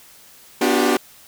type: chord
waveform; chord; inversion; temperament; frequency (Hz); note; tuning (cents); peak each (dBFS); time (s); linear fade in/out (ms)
sawtooth; G major seventh; first; equal with one note detuned; 246.9 / 293.7 / 360.5 / 392; B3 / D4 / F#4 / G4; 0 / 0 / -45 / 0; -17; 0.61-0.97; 5
effects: white hiss -47 dBFS RMS until 1.27 s